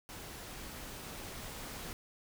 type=noise with level ramp; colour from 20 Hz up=pink; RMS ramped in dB=-47 to -44 dBFS; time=0.09-1.93 s; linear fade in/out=0 ms; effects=none